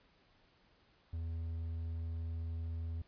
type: tone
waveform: triangle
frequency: 82.41 Hz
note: E2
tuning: in tune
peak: -35 dBFS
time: 1.13-3.02 s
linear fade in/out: 5 ms
effects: pink hiss -69 dBFS RMS until 3.07 s + resampled to 11025 Hz